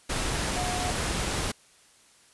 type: tone in noise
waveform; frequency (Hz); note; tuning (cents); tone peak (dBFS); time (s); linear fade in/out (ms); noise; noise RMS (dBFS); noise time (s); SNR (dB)
sine; 723; F#5; -40; -31; 0.56-0.91; 10; pink; -29; 0.09-1.52; -5
effects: white hiss -58 dBFS RMS until 2.33 s + resampled to 24000 Hz